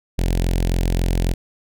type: tone with notch filter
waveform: sawtooth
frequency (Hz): 43.65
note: F1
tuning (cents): 0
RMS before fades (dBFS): -19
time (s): 0.18-1.34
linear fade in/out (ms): 10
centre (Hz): 1200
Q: 0.87
effects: none